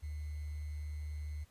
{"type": "tone with sample-and-hold", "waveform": "sine", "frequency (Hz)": 74.9, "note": "D2", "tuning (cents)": 35, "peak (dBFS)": -38, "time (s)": [0.02, 1.45], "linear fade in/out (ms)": 20, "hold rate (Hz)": 2100, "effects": ["pink hiss -68 dBFS RMS until 1.5 s", "resampled to 32000 Hz"]}